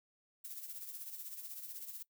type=noise with tremolo; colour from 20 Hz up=violet; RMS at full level=-44 dBFS; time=0.44-2.03 s; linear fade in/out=10 ms; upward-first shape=triangle; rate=16 Hz; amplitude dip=65%; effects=noise-tail reverb RT60 0.1 s tail -20 dB re dry